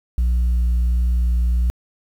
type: tone with vibrato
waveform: sine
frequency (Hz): 60.1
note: B1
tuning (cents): -46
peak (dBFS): -12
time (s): 0.18-1.7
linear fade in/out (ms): 0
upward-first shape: sine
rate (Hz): 1.4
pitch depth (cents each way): 10
effects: tanh soft clip ceiling -14 dBFS + 8-bit